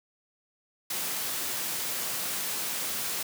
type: high-pass noise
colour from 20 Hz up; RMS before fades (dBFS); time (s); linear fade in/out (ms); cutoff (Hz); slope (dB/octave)
white; -32; 0.9-3.23; 5; 110; 24
effects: none